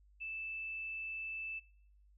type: tone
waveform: sine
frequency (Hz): 2637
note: E7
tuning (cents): 0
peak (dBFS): -40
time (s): 0.2-1.6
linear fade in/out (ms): 20
effects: noise-tail reverb RT60 0.7 s tail -23 dB re dry + added 50 Hz sine -62 dBFS peak until 2.17 s